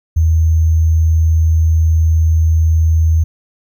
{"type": "tone with sample-and-hold", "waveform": "sine", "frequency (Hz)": 80.6, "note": "E2", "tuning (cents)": -38, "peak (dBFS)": -8, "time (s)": [0.16, 3.24], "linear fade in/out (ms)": 10, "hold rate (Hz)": 6300, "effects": []}